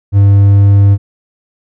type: tone with hard clipping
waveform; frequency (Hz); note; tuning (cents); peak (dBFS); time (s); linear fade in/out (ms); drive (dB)
triangle; 99.9; G2; +33; -4; 0.12-0.98; 50; 6
effects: none